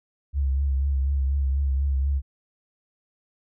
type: tone with vibrato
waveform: sine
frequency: 68.5 Hz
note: C#2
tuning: 20 cents flat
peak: -20 dBFS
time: 0.33-2.22 s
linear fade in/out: 50 ms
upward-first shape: triangle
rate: 4.1 Hz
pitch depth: 60 cents each way
effects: none